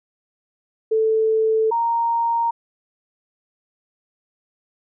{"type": "tone pair in turn", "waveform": "sine", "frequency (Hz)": [440.8, 929.7], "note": ["A4", "A#5"], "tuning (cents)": [3, -5], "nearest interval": "octave + minor second", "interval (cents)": 1292, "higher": "second", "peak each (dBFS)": [-15, -17], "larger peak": "first", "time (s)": [[0.91, 1.71], [1.71, 2.51]], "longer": "neither", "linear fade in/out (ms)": 10, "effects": []}